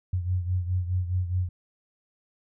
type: beating tone pair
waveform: sine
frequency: 89.9 / 94.7 Hz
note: F#2 / F#2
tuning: -49 / +41 cents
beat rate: 4.8 Hz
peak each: -25 / -31 dBFS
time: 0.13-1.49 s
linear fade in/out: 5 ms
effects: none